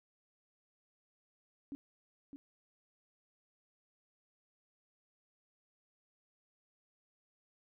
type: tone with echo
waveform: sine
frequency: 280 Hz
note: C#4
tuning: 18 cents sharp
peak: -40 dBFS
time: 1.72-1.75 s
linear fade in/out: 0 ms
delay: 610 ms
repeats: 1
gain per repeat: -6 dB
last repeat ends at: 2.36 s
effects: none